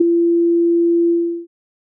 sine tone with ADSR envelope, 340.1 Hz, F4, 46 cents flat, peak -5 dBFS, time 0-1.47 s, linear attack 11 ms, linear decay 8 ms, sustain -6 dB, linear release 370 ms, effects none

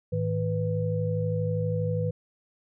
sine tone cluster, 107.2 / 159.6 / 494.6 Hz, A2 / D#3 / B4, -45 / +44 / +3 cents, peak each -28 / -29 / -30 dBFS, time 0.12-2.11 s, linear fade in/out 10 ms, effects none

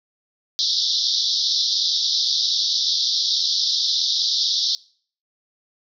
pink band-pass noise, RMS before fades -21 dBFS, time 0.59-4.75 s, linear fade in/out 0 ms, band 3500 to 5600 Hz, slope 96 dB/octave, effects noise-tail reverb RT60 0.5 s tail -23 dB re dry

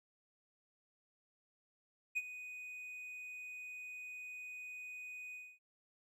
triangle tone with ADSR envelope, 2489 Hz, D#7, in tune, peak -30 dBFS, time 2.15-5.59 s, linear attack 22 ms, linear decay 39 ms, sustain -14 dB, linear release 250 ms, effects none

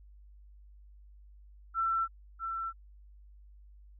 sine tone with echo, 1342 Hz, E6, 31 cents sharp, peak -27 dBFS, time 1.74-2.08 s, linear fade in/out 50 ms, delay 650 ms, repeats 1, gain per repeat -6 dB, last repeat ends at 2.73 s, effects added 50 Hz sine -52 dBFS peak until 3.99 s

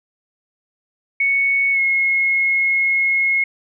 sine tone with pitch glide, 2217 to 2166 Hz, C#7 to C#7, 0 to -41 cents, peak -14 dBFS, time 1.2-3.44 s, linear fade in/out 5 ms, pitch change -41 cents, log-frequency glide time 1.72-1.8 s, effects none

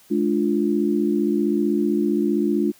sine chord, D diminished, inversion second, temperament equal with one note detuned, 212.6 / 293.7 / 349.2 Hz, Ab3 / D4 / F4, +41 / 0 / 0 cents, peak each -22 dBFS, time 0.1-2.72 s, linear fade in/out 20 ms, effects white hiss -53 dBFS RMS until 2.79 s + high-pass 60 Hz 12 dB/octave

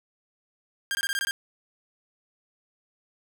sawtooth tone bursts, 1603 Hz, G6, 38 cents sharp, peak -22 dBFS, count 7, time 0.91-1.31 s, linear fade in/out 0 ms, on 40 ms, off 20 ms, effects none

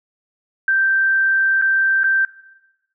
sine tone with dropouts, 1566 Hz, G6, 2 cents flat, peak -13 dBFS, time 0.68-2.25 s, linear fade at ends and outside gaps 2 ms, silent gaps 1.615-1.621 / 2.034-2.041 s, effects noise-tail reverb RT60 1.0 s tail -17 dB re dry

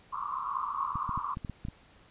white band-pass noise, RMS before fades -34 dBFS, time 0.12-1.35 s, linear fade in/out 20 ms, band 1000 to 1200 Hz, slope 96 dB/octave
clicks, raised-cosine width 5 ms, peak -24 dBFS, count 8, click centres 0.956 / 1.093 / 1.176 / 1.371 / 1.448 / 1.497 / 1.651 / 1.685 s
effects pink hiss -59 dBFS RMS until 2.1 s + resampled to 8000 Hz

